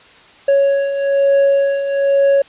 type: beating tone pair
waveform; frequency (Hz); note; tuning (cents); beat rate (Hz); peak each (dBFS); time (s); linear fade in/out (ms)
triangle; 554.4 / 555.5; C#5 / C#5; 0 / +4; 1.1; -17 / -10; 0.48-2.42; 5
effects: white hiss -44 dBFS RMS until 2.48 s + resampled to 8000 Hz